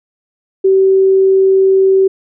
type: tone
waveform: sine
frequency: 383.8 Hz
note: G4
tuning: 37 cents flat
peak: -6 dBFS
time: 0.64-2.08 s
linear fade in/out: 10 ms
effects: none